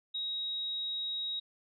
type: tone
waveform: sine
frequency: 3800 Hz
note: A#7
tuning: 33 cents sharp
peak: -33 dBFS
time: 0.14-1.4 s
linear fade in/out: 10 ms
effects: none